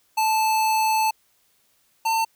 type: tone pair in turn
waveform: square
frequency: 875 / 897.5 Hz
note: A5 / A5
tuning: -10 / +34 cents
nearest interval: unison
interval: 44 cents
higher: second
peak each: -19 / -20 dBFS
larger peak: first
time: 0.17-1.11 / 2.05-2.25 s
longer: first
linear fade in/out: 10 ms
effects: white hiss -64 dBFS RMS until 2.35 s